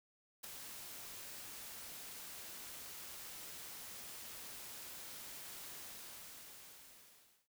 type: noise with ADSR envelope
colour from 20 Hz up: white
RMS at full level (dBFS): -44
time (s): 0.43-7.48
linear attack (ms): 14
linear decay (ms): 3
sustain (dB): -6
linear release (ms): 1700
effects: none